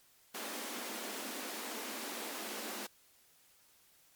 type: high-pass noise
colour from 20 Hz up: pink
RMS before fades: -42 dBFS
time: 0.34-2.87 s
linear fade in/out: 10 ms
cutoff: 210 Hz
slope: 96 dB/octave
effects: white hiss -66 dBFS RMS until 4.15 s + MP3 96 kbps